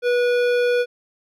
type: tone with hard clipping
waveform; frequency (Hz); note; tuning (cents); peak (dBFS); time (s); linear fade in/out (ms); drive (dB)
sine; 487.4; B4; -23; -18; 0.02-0.86; 50; 14
effects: none